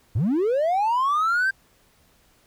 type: linear sweep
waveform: triangle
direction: up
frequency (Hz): 84 to 1595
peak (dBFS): -16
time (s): 0.15-1.51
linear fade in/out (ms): 10
effects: tanh soft clip ceiling -14 dBFS + pink hiss -60 dBFS RMS until 2.46 s